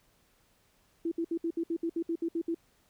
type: tone bursts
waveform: sine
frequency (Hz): 333.1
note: E4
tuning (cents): +18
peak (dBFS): -28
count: 12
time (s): 1.05-2.546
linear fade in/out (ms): 5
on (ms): 66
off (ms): 64
effects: pink hiss -68 dBFS RMS until 2.89 s